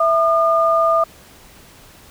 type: tone pair together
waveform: sine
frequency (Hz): 659.3 / 1213.4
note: E5 / D#6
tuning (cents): 0 / -44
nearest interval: major seventh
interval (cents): 1056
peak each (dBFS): -15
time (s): 0-1.04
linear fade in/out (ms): 5
effects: pink hiss -45 dBFS RMS until 2.1 s